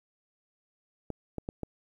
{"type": "clicks", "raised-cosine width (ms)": 2, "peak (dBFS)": -21, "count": 4, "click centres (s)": [1.103, 1.383, 1.489, 1.633], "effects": ["10-bit"]}